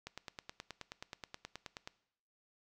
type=click train; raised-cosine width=0.2 ms; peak=-26 dBFS; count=18; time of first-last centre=0.07-1.875 s; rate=9.42 Hz; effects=noise-tail reverb RT60 0.7 s tail -19 dB re dry